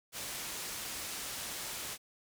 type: low-pass noise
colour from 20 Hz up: white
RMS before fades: -41 dBFS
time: 0.12-1.98 s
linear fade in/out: 50 ms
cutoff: 11000 Hz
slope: 12 dB/octave
effects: none